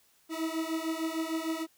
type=beating tone pair; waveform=40% pulse; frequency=319.5 / 326.1 Hz; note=D#4 / E4; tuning=+46 / -19 cents; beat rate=6.6 Hz; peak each=-33 / -33 dBFS; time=0.29-1.67 s; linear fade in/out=50 ms; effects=white hiss -66 dBFS RMS until 1.77 s